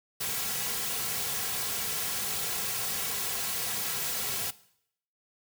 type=noise with comb filter; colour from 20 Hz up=white; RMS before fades=-32 dBFS; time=0.2-4.51 s; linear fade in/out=10 ms; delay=3.3 ms; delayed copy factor=-0.65; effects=noise-tail reverb RT60 0.7 s tail -19 dB re dry